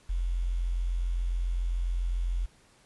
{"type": "tone with quantisation", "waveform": "sine", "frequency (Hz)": 43.65, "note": "F1", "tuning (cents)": 0, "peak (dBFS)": -26, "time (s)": [0.09, 2.46], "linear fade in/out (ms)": 10, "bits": 9, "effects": ["pink hiss -61 dBFS RMS until 2.85 s", "resampled to 24000 Hz"]}